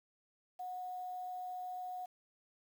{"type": "tone with quantisation", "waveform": "sine", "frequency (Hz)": 731, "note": "F#5", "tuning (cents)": -21, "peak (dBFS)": -40, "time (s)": [0.59, 2.06], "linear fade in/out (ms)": 10, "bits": 10, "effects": []}